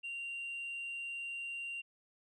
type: tone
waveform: sine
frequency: 2769 Hz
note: F7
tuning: 15 cents flat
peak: -37 dBFS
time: 0.03-1.82 s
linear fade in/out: 20 ms
effects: tanh soft clip ceiling -37 dBFS